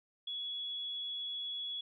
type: tone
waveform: sine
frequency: 3373 Hz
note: G#7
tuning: 26 cents sharp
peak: -37 dBFS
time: 0.27-1.81 s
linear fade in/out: 5 ms
effects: none